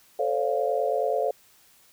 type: chord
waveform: sine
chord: D minor seventh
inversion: second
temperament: equal with one note detuned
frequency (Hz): 440 / 523.3 / 572.6 / 698.5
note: A4 / C5 / D5 / F5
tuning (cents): 0 / 0 / -44 / 0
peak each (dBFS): -28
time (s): 0.19-1.31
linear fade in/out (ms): 5
effects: white hiss -58 dBFS RMS until 1.92 s